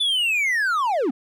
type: linear sweep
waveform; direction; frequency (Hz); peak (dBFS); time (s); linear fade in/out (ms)
triangle; down; 3520 to 223.3; -17; 0-1.11; 10
effects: none